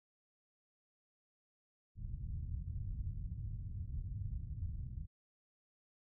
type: low-pass noise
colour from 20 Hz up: white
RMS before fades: -42 dBFS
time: 1.95-5.07 s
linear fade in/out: 50 ms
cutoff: 110 Hz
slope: 24 dB/octave
effects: none